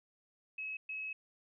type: tone bursts at uneven times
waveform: sine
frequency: 2570 Hz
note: E7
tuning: 45 cents flat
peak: -38 dBFS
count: 2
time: 0.58-0.77 / 0.89-1.13 s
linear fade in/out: 5 ms
effects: none